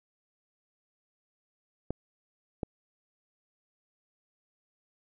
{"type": "clicks", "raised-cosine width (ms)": 2, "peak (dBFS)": -18, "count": 2, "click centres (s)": [1.906, 2.632], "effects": []}